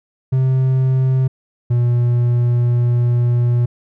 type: tone pair in turn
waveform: triangle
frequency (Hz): 130.81 / 120.71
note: C3 / B2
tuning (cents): 0 / -39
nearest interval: minor second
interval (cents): 139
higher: first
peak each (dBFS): -10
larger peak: neither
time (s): 0.32-1.28 / 1.7-3.66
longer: second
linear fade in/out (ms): 10
effects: none